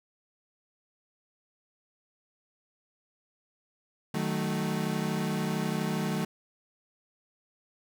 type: chord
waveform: 35% pulse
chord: D# diminished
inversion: none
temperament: equal with one note detuned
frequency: 155.56 / 187.15 / 220 Hz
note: D#3 / F#3 / A3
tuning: 0 / +20 / 0 cents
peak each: -31 dBFS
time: 4.14-6.25 s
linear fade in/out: 5 ms
effects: none